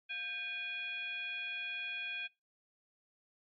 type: tone with frequency modulation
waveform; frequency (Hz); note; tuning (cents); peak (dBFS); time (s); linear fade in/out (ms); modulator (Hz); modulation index
sine; 2461; D#7; -20; -36; 0.09-2.28; 20; 878; 0.7
effects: noise-tail reverb RT60 0.2 s tail -19 dB re dry + MP3 48 kbps